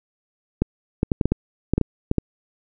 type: clicks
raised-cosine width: 3 ms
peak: -5 dBFS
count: 11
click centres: 0.62 / 1.031 / 1.118 / 1.212 / 1.256 / 1.32 / 1.736 / 1.78 / 1.813 / 2.114 / 2.183 s
effects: none